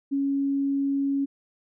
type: tone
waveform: sine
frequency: 277.2 Hz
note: C#4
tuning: in tune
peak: -22 dBFS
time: 0.11-1.26 s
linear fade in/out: 20 ms
effects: none